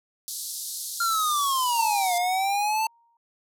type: band-pass noise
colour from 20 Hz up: white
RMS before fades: -34 dBFS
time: 0.28-2.18 s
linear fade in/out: 0 ms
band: 3900 to 13000 Hz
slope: 48 dB/octave
type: linear two-way sweep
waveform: square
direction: down then up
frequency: 1396.9 to 699 to 894 Hz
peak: -23 dBFS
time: 1-2.87 s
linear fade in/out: 5 ms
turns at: 2.15 s
type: tone with exponential decay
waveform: sine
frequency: 932.3 Hz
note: A#5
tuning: in tune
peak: -24 dBFS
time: 1.79-3.17 s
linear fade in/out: 2 ms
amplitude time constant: 300 ms
effects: none